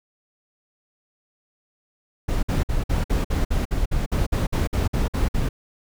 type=noise bursts; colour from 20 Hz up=brown; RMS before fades=-21 dBFS; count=16; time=2.28-5.49 s; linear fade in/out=10 ms; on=150 ms; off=54 ms; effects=none